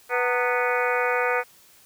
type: harmonic tone with a mistuned harmonic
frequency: 246.5 Hz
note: B3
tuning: 3 cents flat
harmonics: 2 / 3 / 4 / 5 / 6 / 7 / 8 / 9 / 10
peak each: -25 / -30 / -30 / -29 / -28 / -34 / -32 / -31 / -34 dBFS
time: 0.09-1.44 s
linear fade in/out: 50 ms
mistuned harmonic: 4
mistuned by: -120 cents
effects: white hiss -54 dBFS RMS until 1.85 s